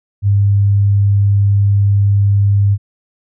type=tone; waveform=sine; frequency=100.6 Hz; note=G2; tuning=45 cents sharp; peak=-8 dBFS; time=0.22-2.78 s; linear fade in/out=50 ms; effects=none